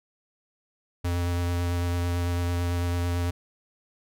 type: tone with vibrato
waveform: square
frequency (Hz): 87.31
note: F2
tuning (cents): 0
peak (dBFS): -25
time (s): 1.04-3.31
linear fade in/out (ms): 10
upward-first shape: sine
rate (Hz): 9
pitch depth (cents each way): 13
effects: none